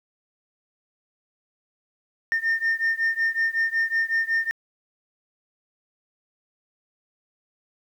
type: beating tone pair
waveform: sine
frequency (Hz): 1813 / 1818.4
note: A#6 / A#6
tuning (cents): -49 / -43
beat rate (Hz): 5.4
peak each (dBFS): -22 / -23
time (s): 2.32-4.51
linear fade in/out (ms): 0
effects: tanh soft clip ceiling -17 dBFS + 9-bit